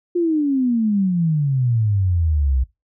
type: exponential sweep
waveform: sine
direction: down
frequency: 356.9 to 62 Hz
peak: -15 dBFS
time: 0.15-2.64 s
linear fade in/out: 10 ms
effects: noise-tail reverb RT60 0.2 s tail -20 dB re dry